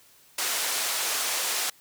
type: band-pass noise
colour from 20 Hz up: white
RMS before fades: -28 dBFS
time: 0.38-1.7 s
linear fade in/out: 5 ms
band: 490 to 10000 Hz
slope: 12 dB/octave
effects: white hiss -57 dBFS RMS until 1.8 s